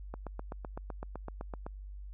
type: click train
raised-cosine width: 1 ms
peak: -26 dBFS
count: 13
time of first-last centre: 0.14-1.665 s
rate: 7.87 Hz
effects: added 49 Hz sine -42 dBFS peak until 2.13 s